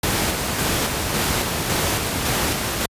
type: noise with tremolo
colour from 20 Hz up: pink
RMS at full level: -20 dBFS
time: 0.03-2.86 s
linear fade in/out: 5 ms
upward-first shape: square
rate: 1.8 Hz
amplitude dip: 30%
effects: high-pass 60 Hz 12 dB/octave + resampled to 32000 Hz